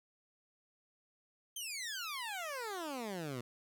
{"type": "exponential sweep", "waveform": "15% pulse", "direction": "down", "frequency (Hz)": [3199, 116.54], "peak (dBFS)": -33, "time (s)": [1.56, 3.41], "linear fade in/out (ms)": 5, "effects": []}